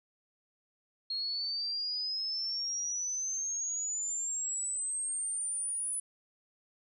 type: exponential sweep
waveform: sine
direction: up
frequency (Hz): 4248 to 10000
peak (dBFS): -32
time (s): 1.1-6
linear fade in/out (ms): 5
effects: none